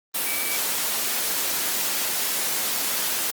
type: tone in noise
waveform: sine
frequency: 2297 Hz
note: D7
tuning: 39 cents flat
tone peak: -30 dBFS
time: 0.26-0.57 s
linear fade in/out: 10 ms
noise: white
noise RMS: -25 dBFS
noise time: 0.14-3.31 s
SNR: -8 dB
effects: high-pass 200 Hz 12 dB/octave + Opus 32 kbps